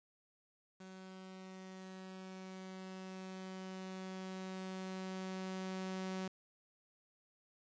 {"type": "tone with level ramp", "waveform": "sawtooth", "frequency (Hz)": 188, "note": "F#3", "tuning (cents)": 28, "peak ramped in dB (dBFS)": [-47, -35], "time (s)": [0.8, 6.28], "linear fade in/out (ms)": 5, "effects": ["resampled to 16000 Hz", "11-bit"]}